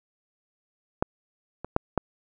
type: clicks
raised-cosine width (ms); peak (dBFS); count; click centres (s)
1; -8 / -20 / -6 / -8; 4; 1.025 / 1.646 / 1.764 / 1.977
effects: none